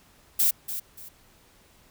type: noise with echo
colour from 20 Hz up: violet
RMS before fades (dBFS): -21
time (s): 0.39-0.51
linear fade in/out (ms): 10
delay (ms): 290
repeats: 2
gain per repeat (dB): -11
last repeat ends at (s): 1.09
effects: pink hiss -58 dBFS RMS until 1.9 s